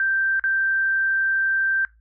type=tone with dropouts; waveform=sine; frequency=1568 Hz; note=G6; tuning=in tune; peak=-18 dBFS; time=0-1.85 s; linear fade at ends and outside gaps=1 ms; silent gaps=0.396-0.439 s; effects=noise-tail reverb RT60 0.2 s tail -20 dB re dry + added 56 Hz sine -53 dBFS peak until 2 s